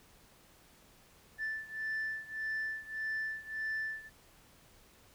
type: beating tone pair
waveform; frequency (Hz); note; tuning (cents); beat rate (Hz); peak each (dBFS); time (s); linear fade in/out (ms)
sine; 1760 / 1761.7; A6 / A6; 0 / +2; 1.7; -36 / -38; 1.38-4.1; 50
effects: tanh soft clip ceiling -31 dBFS + pink hiss -62 dBFS RMS until 5.14 s